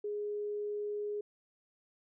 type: tone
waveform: sine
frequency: 415.3 Hz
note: G#4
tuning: in tune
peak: -34 dBFS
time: 0.04-1.21 s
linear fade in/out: 5 ms
effects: none